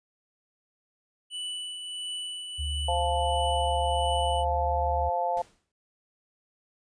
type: tone with tremolo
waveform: square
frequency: 2971 Hz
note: F#7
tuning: 6 cents sharp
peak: -32 dBFS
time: 1.3-4.45 s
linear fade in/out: 50 ms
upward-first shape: triangle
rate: 1.5 Hz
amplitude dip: 45%
type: tone with pitch glide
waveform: sine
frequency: 73.1 to 72.64 Hz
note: D2 to D2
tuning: -7 to -18 cents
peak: -29 dBFS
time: 2.58-5.1 s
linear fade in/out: 20 ms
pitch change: -11 cents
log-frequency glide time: 3.48-3.59 s
type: harmonic tone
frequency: 174.61 Hz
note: F3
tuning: in tune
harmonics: 3 / 4 / 5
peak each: -31 / -28 / -29 dBFS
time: 2.88-5.42 s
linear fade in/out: 5 ms
type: noise with exponential decay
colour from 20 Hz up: pink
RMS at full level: -46 dBFS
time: 5.37-5.72 s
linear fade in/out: 2 ms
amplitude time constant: 74 ms
effects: resampled to 22050 Hz